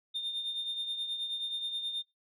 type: tone with tremolo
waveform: sine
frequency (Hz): 3629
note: A#7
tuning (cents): -47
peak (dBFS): -28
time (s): 0.14-2.03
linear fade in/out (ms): 20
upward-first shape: triangle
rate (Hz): 9.4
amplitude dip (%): 65
effects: noise-tail reverb RT60 0.2 s tail -20 dB re dry + tanh soft clip ceiling -30 dBFS